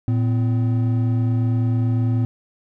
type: tone pair together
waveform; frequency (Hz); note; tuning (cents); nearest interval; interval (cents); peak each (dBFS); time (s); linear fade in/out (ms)
triangle; 113.58 / 255.3; A#2 / C4; -45 / -42; octave + major second; 1403; -15 / -23; 0.08-2.25; 0
effects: none